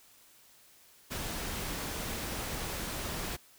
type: noise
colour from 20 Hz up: pink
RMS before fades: -37 dBFS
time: 1.1-3.37 s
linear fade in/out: 20 ms
effects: white hiss -60 dBFS RMS until 3.58 s